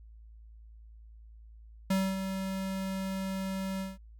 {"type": "tone with ADSR envelope", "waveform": "square", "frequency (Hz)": 191.4, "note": "G3", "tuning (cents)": -41, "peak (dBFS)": -25, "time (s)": [1.9, 3.98], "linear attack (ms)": 7, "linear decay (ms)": 250, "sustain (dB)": -8, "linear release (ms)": 180, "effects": ["added 55 Hz sine -49 dBFS peak until 4.19 s"]}